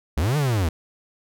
45% pulse linear two-way sweep, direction up then down, 61.1 to 154.7 to 74.7 Hz, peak -19 dBFS, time 0.17-0.69 s, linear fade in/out 5 ms, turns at 0.37 s, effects none

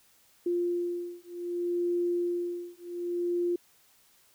sine beating tone pair, 349.2 / 349.85 Hz, F4 / F4, 0 / +3 cents, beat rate 0.65 Hz, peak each -31 dBFS, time 0.46-3.56 s, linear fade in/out 5 ms, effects white hiss -63 dBFS RMS until 4.34 s

